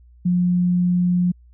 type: tone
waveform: sine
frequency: 178.1 Hz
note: F3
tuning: 34 cents sharp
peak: -15 dBFS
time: 0.25-1.32 s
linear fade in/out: 10 ms
effects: added 60 Hz sine -46 dBFS peak until 1.53 s